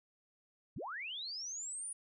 sine linear sweep, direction up, 68.2 to 9700 Hz, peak -40 dBFS, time 0.76-1.93 s, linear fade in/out 5 ms, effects none

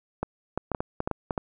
clicks, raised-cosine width 1 ms, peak -13 dBFS, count 10, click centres 0.23 / 0.576 / 0.717 / 0.748 / 0.805 / 1.004 / 1.075 / 1.113 / 1.308 / 1.378 s, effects none

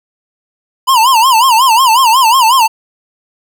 square tone with vibrato, 972 Hz, B5, 28 cents flat, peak -6 dBFS, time 0.87-2.68 s, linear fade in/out 20 ms, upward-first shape sine, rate 5.5 Hz, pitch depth 180 cents each way, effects none

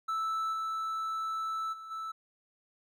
triangle tone with level steps, 1316 Hz, E6, 3 cents flat, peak -28 / -30 / -41 / -34 dBFS, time 0.08-2.12 s, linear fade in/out 10 ms, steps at 0.52 / 1.72 / 1.9 s, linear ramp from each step 20 ms, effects none

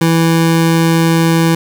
25% pulse tone, 164.81 Hz, E3, in tune, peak -5 dBFS, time 0.01-1.55 s, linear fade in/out 5 ms, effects 7-bit

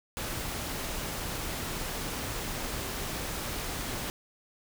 pink noise, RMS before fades -35 dBFS, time 0.17-4.1 s, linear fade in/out 0 ms, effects none

